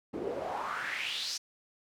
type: noise with band-pass filter sweep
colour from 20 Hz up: pink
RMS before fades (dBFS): -36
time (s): 0.13-1.38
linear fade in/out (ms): 10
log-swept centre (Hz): 310 to 5700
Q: 4.2
effects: none